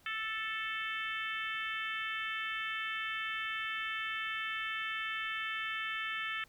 harmonic tone, 440 Hz, A4, in tune, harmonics 3 / 4 / 5 / 6 / 7 / 8, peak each -41 / -39 / -42 / -43 / -44 / -50 dBFS, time 0.06-6.44 s, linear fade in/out 2 ms, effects pink hiss -65 dBFS RMS until 6.48 s

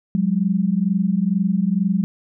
sine tone pair together, 181.03 / 203.2 Hz, F#3 / G#3, -38 / -38 cents, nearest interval major second, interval 200 cents, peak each -19 dBFS, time 0.15-2.04 s, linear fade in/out 0 ms, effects none

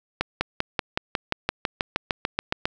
accelerating click train, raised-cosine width 0.3 ms, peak -6 dBFS, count 16, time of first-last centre 0.21-2.655 s, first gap 200 ms, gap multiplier 0.97, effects none

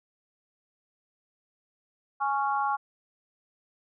sine chord, Db major, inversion second, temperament just, 831.5 / 1108.7 / 1385.9 Hz, Ab5 / Db6 / F6, +2 / 0 / -14 cents, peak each -27 / -29 / -33 dBFS, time 2.2-2.77 s, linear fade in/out 20 ms, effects none

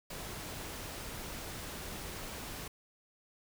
pink noise, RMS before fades -43 dBFS, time 0.1-2.68 s, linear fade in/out 5 ms, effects none

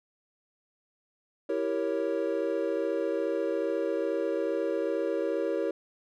triangle chord, E diminished seventh, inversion none, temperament equal, 329.6 / 392 / 466.2 / 554.4 Hz, E4 / G4 / Bb4 / Db5, 0 / 0 / 0 / 0 cents, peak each -31 / -31 / -30 / -30 dBFS, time 1.49-5.71 s, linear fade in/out 5 ms, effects none

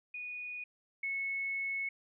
sine tone pair in turn, 2467 / 2198 Hz, D#7 / C#7, -15 / -15 cents, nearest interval major second, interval 200 cents, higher first, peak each -39 / -33 dBFS, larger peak second, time 0.14-0.64 / 1.03-1.89 s, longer second, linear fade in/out 5 ms, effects none

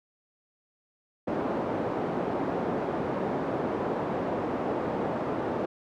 pink band-pass noise, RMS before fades -30 dBFS, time 1.27-5.66 s, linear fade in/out 10 ms, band 250 to 760 Hz, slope 12 dB/octave, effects none

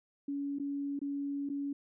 sine tone with dropouts, 282.1 Hz, C#4, 30 cents sharp, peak -33 dBFS, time 0.28-1.73 s, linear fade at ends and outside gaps 5 ms, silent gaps 0.587-0.597 / 0.992-1.015 / 1.491-1.498 s, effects none

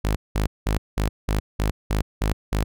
sawtooth tone bursts, 51.91 Hz, G#1, in tune, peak -16 dBFS, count 9, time 0.04-2.64 s, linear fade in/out 10 ms, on 120 ms, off 190 ms, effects none

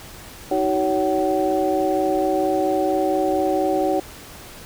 sine tone cluster, 314.9 / 379.2 / 561 / 756 Hz, D#4 / F#4 / C#5 / F#5, +21 / +43 / +21 / +37 cents, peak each -23 dBFS, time 0.51-4 s, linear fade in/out 5 ms, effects pink hiss -40 dBFS RMS until 4.65 s

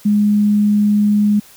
sine tone, 207.7 Hz, G#3, in tune, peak -10 dBFS, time 0.05-1.4 s, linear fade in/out 10 ms, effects white hiss -44 dBFS RMS until 1.56 s

